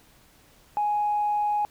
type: tone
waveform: sine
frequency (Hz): 833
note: G#5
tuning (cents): +5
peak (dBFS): -21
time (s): 0.77-1.65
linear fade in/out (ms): 0
effects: tanh soft clip ceiling -17 dBFS + pink hiss -57 dBFS RMS until 1.7 s